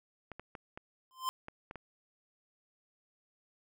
clicks, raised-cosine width 0.5 ms, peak -29 dBFS, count 7, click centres 0.317 / 0.396 / 0.552 / 0.775 / 1.484 / 1.711 / 1.757 s
square tone with exponential growth, 1038 Hz, C6, 14 cents flat, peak -29 dBFS, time 1.11-1.29 s, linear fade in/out 0 ms, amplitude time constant 39 ms
effects none

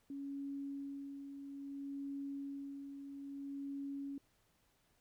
sine tone with tremolo, 278.7 Hz, C#4, 9 cents sharp, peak -40 dBFS, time 0.1-4.18 s, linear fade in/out 2 ms, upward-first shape sine, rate 0.6 Hz, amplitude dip 50%, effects pink hiss -75 dBFS RMS until 5 s

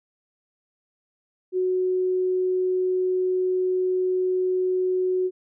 sine tone, 368.9 Hz, F#4, 5 cents flat, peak -20 dBFS, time 1.52-5.31 s, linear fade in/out 50 ms, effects none

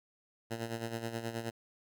10% pulse tone with tremolo, 115.1 Hz, A#2, 22 cents flat, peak -26 dBFS, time 0.5-1.51 s, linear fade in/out 20 ms, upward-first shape sine, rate 9.4 Hz, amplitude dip 65%, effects none

